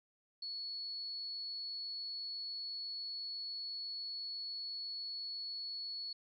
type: tone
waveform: sine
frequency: 4394 Hz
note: C#8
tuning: 16 cents flat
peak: -40 dBFS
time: 0.42-6.13 s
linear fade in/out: 5 ms
effects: none